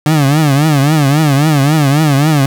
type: tone with vibrato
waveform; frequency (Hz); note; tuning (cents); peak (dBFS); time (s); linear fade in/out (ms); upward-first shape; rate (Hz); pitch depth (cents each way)
30% pulse; 146.83; D3; 0; -5; 0.06-2.46; 2; triangle; 3.7; 170
effects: 7-bit